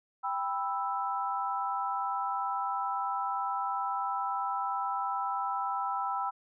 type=chord; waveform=sine; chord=E minor; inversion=first; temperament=just; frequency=791.1 / 988.9 / 1318.5 Hz; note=G5 / B5 / E6; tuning=+16 / +2 / 0 cents; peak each=-34 dBFS; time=0.23-6.31 s; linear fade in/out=20 ms; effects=none